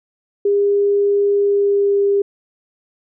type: tone with pitch glide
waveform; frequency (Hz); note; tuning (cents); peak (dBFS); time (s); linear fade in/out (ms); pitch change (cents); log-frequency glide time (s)
sine; 404.3 to 401; G#4 to G4; -46 to +39; -12; 0.45-2.22; 5; -15; 1.36-2.01
effects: none